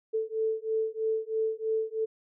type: beating tone pair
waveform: sine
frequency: 440 / 443.1 Hz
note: A4 / A4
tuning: 0 / +12 cents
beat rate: 3.1 Hz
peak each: -30 dBFS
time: 0.13-2.06 s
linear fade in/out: 20 ms
effects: none